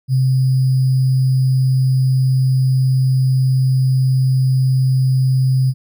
sine tone with sample-and-hold, 130.81 Hz, C3, in tune, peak -11 dBFS, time 0.08-5.74 s, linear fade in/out 50 ms, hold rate 4900 Hz, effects none

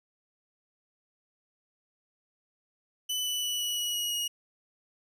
sawtooth tone with pitch steps, 2995 / 2976 / 2957 / 2938 / 2920 / 2901 / 2883 Hz, F#7 / F#7 / F#7 / F#7 / F#7 / F#7 / F#7, +20 / +9 / -2 / -13 / -24 / -35 / -46 cents, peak -26 dBFS, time 3.09-4.28 s, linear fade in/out 10 ms, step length 170 ms, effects none

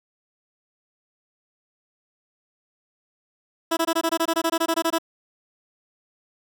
15% pulse tone bursts, 329.6 Hz, E4, in tune, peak -13 dBFS, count 16, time 3.71-4.985 s, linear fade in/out 10 ms, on 60 ms, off 21 ms, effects none

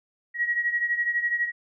sine beating tone pair, 1904 / 1916 Hz, A#6 / A#6, +36 / +47 cents, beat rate 12 Hz, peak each -24 / -29 dBFS, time 0.34-1.52 s, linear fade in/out 50 ms, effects none

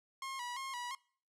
sawtooth tone with vibrato, 1021 Hz, C6, 43 cents flat, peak -36 dBFS, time 0.22-0.95 s, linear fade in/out 2 ms, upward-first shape square, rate 2.9 Hz, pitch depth 85 cents each way, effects noise-tail reverb RT60 0.5 s tail -24 dB re dry + low-pass 10000 Hz 12 dB/octave

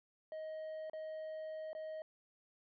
triangle tone with dropouts, 628 Hz, D#5, 16 cents sharp, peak -40 dBFS, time 0.32-2.02 s, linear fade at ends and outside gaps 1 ms, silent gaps 0.898-0.933 / 1.731-1.75 s, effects resampled to 11025 Hz

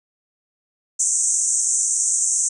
white band-pass noise, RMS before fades -20 dBFS, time 0.99-2.49 s, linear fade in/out 10 ms, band 6100 to 8700 Hz, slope 96 dB/octave, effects none

